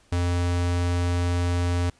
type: tone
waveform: square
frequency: 87.8 Hz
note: F2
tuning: 10 cents sharp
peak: -22 dBFS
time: 0.12-1.9 s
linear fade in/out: 5 ms
effects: pink hiss -59 dBFS RMS until 1.99 s + resampled to 22050 Hz